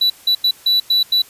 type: tone bursts at uneven times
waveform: triangle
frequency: 3951 Hz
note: B7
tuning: in tune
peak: -10 dBFS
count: 6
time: 0.01-0.1 / 0.27-0.35 / 0.44-0.51 / 0.66-0.8 / 0.9-1.03 / 1.12-1.22 s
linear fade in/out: 5 ms
effects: white hiss -44 dBFS RMS until 1.29 s + resampled to 32000 Hz